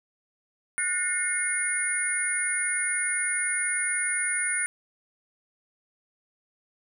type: tone cluster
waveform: sine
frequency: 1463 / 1807 / 2150 / 9590 Hz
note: F#6 / A6 / C7 / D9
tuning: -20 / +46 / +47 / +35 cents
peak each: -31 / -34 / -31 / -27 dBFS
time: 0.78-4.66 s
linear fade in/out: 0 ms
effects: none